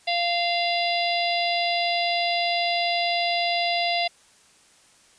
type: harmonic tone with a mistuned harmonic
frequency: 693 Hz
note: F5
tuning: 14 cents flat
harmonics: 1 / 3 / 4 / 5 / 6 / 7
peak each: -24 / -29 / -30 / -31 / -32 / -32 dBFS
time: 0.07-4.08 s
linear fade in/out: 10 ms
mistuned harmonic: 6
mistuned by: -55 cents
effects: white hiss -56 dBFS RMS until 5.18 s + resampled to 22050 Hz